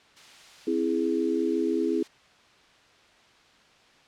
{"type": "noise", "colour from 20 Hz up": "blue", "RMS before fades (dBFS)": -42, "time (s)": [0.16, 2.08], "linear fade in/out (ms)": 10}
{"type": "chord", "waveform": "sine", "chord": "C augmented", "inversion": "none", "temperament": "equal", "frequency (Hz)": [261.6, 329.6, 415.3], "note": ["C4", "E4", "G#4"], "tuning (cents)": [0, 0, 0], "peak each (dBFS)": [-29, -26, -28], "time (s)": [0.67, 2.03], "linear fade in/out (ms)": 5}
{"effects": ["white hiss -57 dBFS RMS until 4.07 s", "low-pass 4000 Hz 12 dB/octave"]}